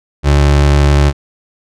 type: tone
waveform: 30% pulse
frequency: 71.7 Hz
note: D2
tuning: 41 cents flat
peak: -4 dBFS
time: 0.23-1.13 s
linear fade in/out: 50 ms
effects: low-pass 7000 Hz 12 dB/octave